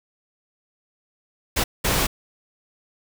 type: noise bursts at uneven times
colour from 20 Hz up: pink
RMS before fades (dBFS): -21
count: 2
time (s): 1.56-1.64 / 1.84-2.07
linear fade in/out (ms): 10
effects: none